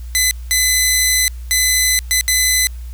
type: tone bursts at uneven times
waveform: 10% pulse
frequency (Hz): 2016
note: B6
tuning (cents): +35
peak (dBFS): -3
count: 5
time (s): 0.15-0.31 / 0.51-1.28 / 1.51-1.99 / 2.11-2.21 / 2.28-2.67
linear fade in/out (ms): 0
effects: added 60 Hz sine -26 dBFS peak until 2.93 s + white hiss -48 dBFS RMS until 2.93 s